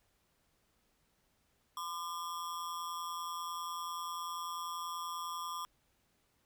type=ring-modulated tone; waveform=square; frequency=1108.7 Hz; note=C#6; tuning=in tune; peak=-36 dBFS; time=1.77-5.65 s; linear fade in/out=0 ms; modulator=85.1 Hz; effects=pink hiss -75 dBFS RMS until 6.45 s